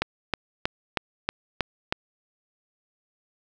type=click train; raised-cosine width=0.3 ms; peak=-7 dBFS; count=7; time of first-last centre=0.02-1.925 s; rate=3.15 Hz; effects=none